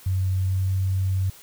sine tone with pitch glide, 93.9 to 94.94 Hz, F#2 to F#2, +26 to +45 cents, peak -20 dBFS, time 0.06-1.3 s, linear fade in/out 5 ms, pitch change +19 cents, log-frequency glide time 0.37-0.76 s, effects white hiss -48 dBFS RMS until 1.42 s

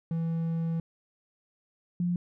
triangle / sine tone pair in turn, 164.9 / 175.79 Hz, E3 / F3, +1 / +12 cents, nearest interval minor second, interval 111 cents, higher second, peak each -25 dBFS, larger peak neither, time 0.11-0.8 / 2-2.16 s, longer first, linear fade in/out 2 ms, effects none

